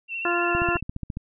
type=tone with vibrato; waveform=sine; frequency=2702 Hz; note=E7; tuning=42 cents sharp; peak=-28 dBFS; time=0.08-0.81 s; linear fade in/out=50 ms; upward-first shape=sine; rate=15 Hz; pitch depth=31 cents each way
type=harmonic tone; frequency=347.1 Hz; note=F4; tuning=11 cents flat; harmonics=1 / 2 / 3 / 4 / 5; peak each=-26 / -29 / -29 / -27 / -30 dBFS; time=0.25-0.77 s; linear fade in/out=2 ms
type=click train; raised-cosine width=5 ms; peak=-18 dBFS; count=10; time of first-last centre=0.55-1.171 s; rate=14.5 Hz
effects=none